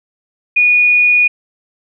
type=tone; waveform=sine; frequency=2456 Hz; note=D#7; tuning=23 cents flat; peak=-7 dBFS; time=0.56-1.28 s; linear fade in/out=10 ms; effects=none